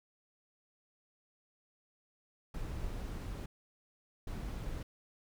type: noise bursts at uneven times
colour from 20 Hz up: brown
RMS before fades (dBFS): -40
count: 2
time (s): 2.54-3.46 / 4.27-4.83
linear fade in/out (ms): 5
effects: none